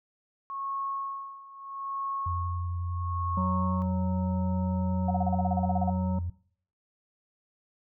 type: tone with tremolo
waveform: sine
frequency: 1096 Hz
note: C#6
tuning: 20 cents flat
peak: -30 dBFS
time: 0.5-3.82 s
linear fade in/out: 0 ms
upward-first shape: sine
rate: 0.77 Hz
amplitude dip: 85%
type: tone with vibrato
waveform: sine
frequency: 87.31 Hz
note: F2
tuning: in tune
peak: -29 dBFS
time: 2.26-6.3 s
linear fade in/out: 5 ms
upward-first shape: sine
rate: 11 Hz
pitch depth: 16 cents each way
type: harmonic tone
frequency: 185 Hz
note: F#3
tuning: in tune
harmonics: 1 / 3 / 5 / 7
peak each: -27 / -39 / -40 / -53 dBFS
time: 3.37-6.19 s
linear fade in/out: 5 ms
type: tone bursts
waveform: sine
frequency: 726 Hz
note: F#5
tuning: 33 cents flat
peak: -25 dBFS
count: 14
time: 5.08-5.901 s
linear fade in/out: 5 ms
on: 28 ms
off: 33 ms
effects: noise-tail reverb RT60 0.6 s tail -21 dB re dry